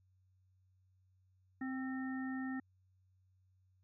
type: harmonic tone with a mistuned harmonic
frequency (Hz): 261.6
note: C4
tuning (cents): 0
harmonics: 1 / 3 / 5 / 7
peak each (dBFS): -38 / -51 / -54 / -48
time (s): 1.61-2.6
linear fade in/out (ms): 5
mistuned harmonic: 5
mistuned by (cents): +29
effects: added 93 Hz sine -69 dBFS peak until 3.83 s